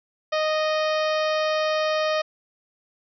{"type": "harmonic tone", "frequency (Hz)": 620, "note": "D#5", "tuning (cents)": -6, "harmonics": [1, 2, 3, 4, 5, 6, 7, 8, 9], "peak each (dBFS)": [-22, -28, -32, -34, -36, -38, -39, -40, -41], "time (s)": [0.32, 2.22], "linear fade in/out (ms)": 10, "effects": []}